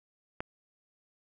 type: click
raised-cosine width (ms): 0.5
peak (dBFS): -19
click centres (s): 0.405
effects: none